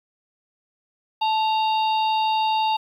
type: harmonic tone with a mistuned harmonic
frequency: 926 Hz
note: A#5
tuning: 12 cents flat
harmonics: 1 / 3 / 4 / 5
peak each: -19 / -30 / -31 / -37 dBFS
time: 1.21-2.77 s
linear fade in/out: 10 ms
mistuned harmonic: 1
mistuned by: -100 cents
effects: 9-bit